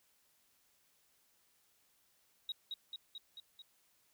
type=tone with echo; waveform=sine; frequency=3811 Hz; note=A#7; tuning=38 cents sharp; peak=-35 dBFS; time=2.49-2.52 s; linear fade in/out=2 ms; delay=220 ms; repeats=5; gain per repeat=-3 dB; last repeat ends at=3.62 s; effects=tanh soft clip ceiling -34 dBFS + white hiss -73 dBFS RMS until 4.13 s